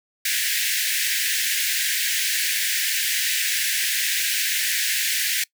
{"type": "high-pass noise", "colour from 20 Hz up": "pink", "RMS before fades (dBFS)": -23, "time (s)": [0.25, 5.44], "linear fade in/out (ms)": 5, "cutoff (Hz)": 1600, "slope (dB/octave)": 96, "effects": ["noise-tail reverb RT60 0.1 s tail -22 dB re dry"]}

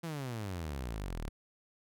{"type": "exponential sweep", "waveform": "sawtooth", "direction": "down", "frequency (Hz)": [172.6, 35.19], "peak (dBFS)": -33, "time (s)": [0.03, 1.29], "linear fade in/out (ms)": 10, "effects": []}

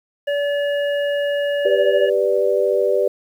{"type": "harmonic tone", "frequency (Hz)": 574, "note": "D5", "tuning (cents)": -40, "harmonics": [1, 3, 5], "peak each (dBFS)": [-18, -28, -32], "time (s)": [0.27, 2.1], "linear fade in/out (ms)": 10}
{"type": "chord", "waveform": "sine", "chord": "G major", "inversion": "none", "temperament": "equal", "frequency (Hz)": [392, 493.9, 587.3], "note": ["G4", "B4", "D5"], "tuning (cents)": [0, 0, 0], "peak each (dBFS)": -19, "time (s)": [1.65, 3.08], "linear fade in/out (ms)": 5}
{"effects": ["8-bit"]}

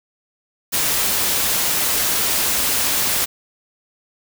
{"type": "noise", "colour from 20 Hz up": "white", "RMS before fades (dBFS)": -19, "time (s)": [0.72, 3.26], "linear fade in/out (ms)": 20, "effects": []}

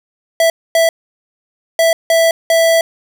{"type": "tone bursts at uneven times", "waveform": "square", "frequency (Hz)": 659.3, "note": "E5", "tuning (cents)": 0, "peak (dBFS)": -9, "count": 5, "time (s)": [[0.4, 0.5], [0.75, 0.89], [1.79, 1.93], [2.1, 2.31], [2.5, 2.81]], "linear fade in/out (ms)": 2, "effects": []}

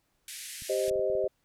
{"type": "band-pass noise", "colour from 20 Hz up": "white", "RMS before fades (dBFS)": -42, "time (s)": [0.28, 0.9], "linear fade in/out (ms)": 2, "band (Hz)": [1700, 12000], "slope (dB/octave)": 48}
{"type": "clicks", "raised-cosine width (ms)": 5, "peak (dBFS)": -37, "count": 8, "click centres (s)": [0.622, 0.881, 0.912, 0.958, 0.995, 1.1, 1.152, 1.242]}
{"type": "chord", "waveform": "sine", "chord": "C minor", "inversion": "second", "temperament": "equal", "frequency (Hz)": [392, 523.3, 622.3], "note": ["G4", "C5", "Eb5"], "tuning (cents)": [0, 0, 0], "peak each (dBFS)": -30, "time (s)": [0.69, 1.28], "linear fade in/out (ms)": 10}
{"effects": ["pink hiss -74 dBFS RMS until 1.44 s"]}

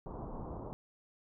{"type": "low-pass noise", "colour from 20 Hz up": "pink", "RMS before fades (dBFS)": -43, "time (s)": [0.06, 0.73], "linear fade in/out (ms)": 0, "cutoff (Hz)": 1100, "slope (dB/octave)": 48, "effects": []}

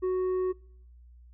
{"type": "tone with tanh clipping", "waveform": "sine", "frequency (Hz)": 370, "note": "F#4", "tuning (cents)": 0, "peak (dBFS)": -26, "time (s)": [0.02, 0.53], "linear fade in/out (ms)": 20, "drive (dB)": 5, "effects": ["noise-tail reverb RT60 0.7 s tail -26 dB re dry", "added 60 Hz sine -50 dBFS peak until 1.33 s"]}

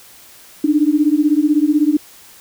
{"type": "beating tone pair", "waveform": "sine", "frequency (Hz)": [291.5, 307.5], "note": ["D4", "D#4"], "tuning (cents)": [-13, -20], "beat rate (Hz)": 16, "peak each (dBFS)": [-14, -14], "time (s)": [0.64, 1.97], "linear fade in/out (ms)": 5, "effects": ["white hiss -43 dBFS RMS until 2.4 s"]}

